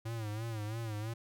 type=tone with vibrato; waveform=square; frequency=110.1 Hz; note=A2; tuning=2 cents sharp; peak=-37 dBFS; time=0.05-1.14 s; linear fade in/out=10 ms; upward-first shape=sine; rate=3 Hz; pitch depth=94 cents each way; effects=none